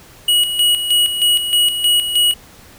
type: tone with tremolo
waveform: square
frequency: 2910 Hz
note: F#7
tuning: 29 cents flat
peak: -11 dBFS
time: 0.28-2.34 s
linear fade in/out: 5 ms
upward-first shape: square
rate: 3.2 Hz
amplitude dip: 60%
effects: pink hiss -43 dBFS RMS until 2.78 s